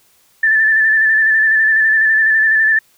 sine tone with vibrato, 1760 Hz, A6, in tune, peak -9 dBFS, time 0.43-2.79 s, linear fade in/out 5 ms, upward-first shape square, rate 12 Hz, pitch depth 26 cents each way, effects white hiss -54 dBFS RMS until 2.97 s

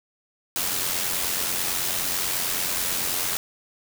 white noise with amplitude modulation, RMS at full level -24 dBFS, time 0.56-3.37 s, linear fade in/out 0 ms, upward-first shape sine, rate 89.2 Hz, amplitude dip 45%, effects none

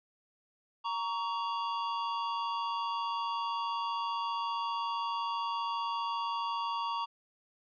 square tone pair together, 932.3 / 1126.9 Hz, A#5 / C#6, 0 / +28 cents, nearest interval minor third, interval 328 cents, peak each -35 / -36 dBFS, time 0.84-7.06 s, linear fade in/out 20 ms, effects resampled to 11025 Hz

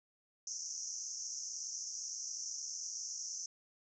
white band-pass noise, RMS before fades -43 dBFS, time 0.47-3.46 s, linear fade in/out 2 ms, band 5500 to 6500 Hz, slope 96 dB/octave, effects none

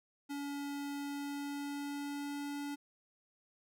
square tone with pitch glide, 284.2 to 286.7 Hz, C#4 to D4, +43 to -42 cents, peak -39 dBFS, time 0.29-2.76 s, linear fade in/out 20 ms, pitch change +15 cents, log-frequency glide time 0.97-2.57 s, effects none

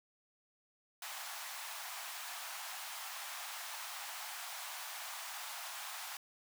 pink high-pass noise, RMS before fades -45 dBFS, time 1.02-6.17 s, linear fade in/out 2 ms, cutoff 710 Hz, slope 48 dB/octave, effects none

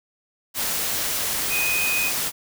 sine tone in noise, 2497 Hz, D#7, 6 cents sharp, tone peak -22 dBFS, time 1.49-2.12 s, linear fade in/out 50 ms, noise white, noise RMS -25 dBFS, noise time 0.54-2.32 s, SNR 0 dB, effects none

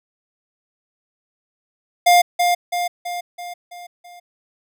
square tone with echo, 705 Hz, F5, 16 cents sharp, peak -10 dBFS, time 2.06-2.22 s, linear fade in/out 10 ms, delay 330 ms, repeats 6, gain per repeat -5 dB, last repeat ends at 4.2 s, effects none

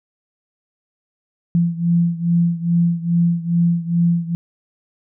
sine beating tone pair, 169.9 / 172.3 Hz, F3 / F3, -47 / -23 cents, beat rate 2.4 Hz, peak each -16 / -19 dBFS, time 1.55-4.35 s, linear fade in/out 0 ms, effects none

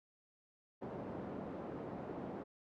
pink band-pass noise, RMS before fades -45 dBFS, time 0.81-2.44 s, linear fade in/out 20 ms, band 190 to 660 Hz, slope 12 dB/octave, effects none

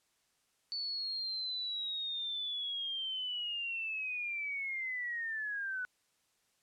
sine linear sweep, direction down, 4492 to 1476 Hz, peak -35 dBFS, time 0.72-5.85 s, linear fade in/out 0 ms, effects white hiss -75 dBFS RMS until 6.62 s + low-pass 10000 Hz 12 dB/octave

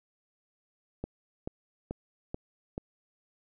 click train, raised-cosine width 2 ms, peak -21 dBFS, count 5, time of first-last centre 1.04-2.779 s, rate 2.3 Hz, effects none

